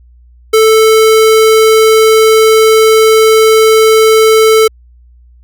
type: tone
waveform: square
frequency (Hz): 440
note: A4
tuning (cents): 0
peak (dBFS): -4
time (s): 0.53-4.68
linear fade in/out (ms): 10
effects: added 60 Hz sine -38 dBFS peak until 5.43 s

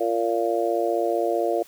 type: harmonic tone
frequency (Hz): 115.4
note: A#2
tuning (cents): -17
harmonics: 3 / 4 / 5 / 6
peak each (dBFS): -26 / -26 / -26 / -26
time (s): 0-1.63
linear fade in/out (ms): 10
effects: white hiss -51 dBFS RMS until 1.67 s

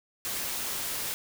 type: noise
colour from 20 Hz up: white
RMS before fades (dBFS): -33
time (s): 0.25-1.14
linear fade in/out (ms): 0
effects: none

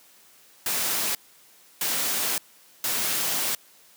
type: noise bursts at uneven times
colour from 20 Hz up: white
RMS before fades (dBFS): -26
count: 3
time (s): 0.66-1.15 / 1.81-2.38 / 2.84-3.55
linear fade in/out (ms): 2
effects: white hiss -55 dBFS RMS until 3.96 s + high-pass 150 Hz 12 dB/octave

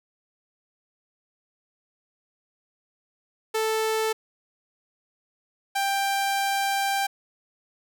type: tone pair in turn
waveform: sawtooth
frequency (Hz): 440 / 789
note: A4 / G5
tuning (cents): 0 / +11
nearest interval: minor seventh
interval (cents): 1011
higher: second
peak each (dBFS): -19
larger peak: neither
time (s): 3.54-4.13 / 5.75-7.07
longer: second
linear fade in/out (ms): 10
effects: none

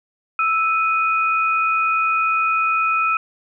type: tone pair together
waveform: sine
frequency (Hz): 1318.5 / 2489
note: E6 / D#7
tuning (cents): 0 / 0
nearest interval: major seventh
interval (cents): 1100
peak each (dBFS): -17 / -21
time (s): 0.39-3.17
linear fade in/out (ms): 2
effects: none

